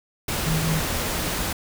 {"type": "tone in noise", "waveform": "sine", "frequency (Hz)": 160, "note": "D#3", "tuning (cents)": 49, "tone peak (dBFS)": -22, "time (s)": [0.46, 0.8], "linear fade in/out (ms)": 5, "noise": "pink", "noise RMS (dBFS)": -26, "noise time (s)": [0.28, 1.53], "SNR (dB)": 1, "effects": []}